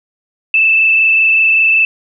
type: tone with frequency modulation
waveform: sine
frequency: 2637 Hz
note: E7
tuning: in tune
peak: -7 dBFS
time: 0.54-1.85 s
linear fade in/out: 2 ms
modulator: 25.2 Hz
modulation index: 1.5
effects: none